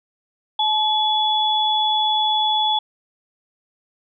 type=tone pair together; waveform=sine; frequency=860 / 3408 Hz; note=A5 / G#7; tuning=-40 / +44 cents; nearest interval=2 octaves; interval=2384 cents; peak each=-19 dBFS; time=0.59-2.79 s; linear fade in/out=5 ms; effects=none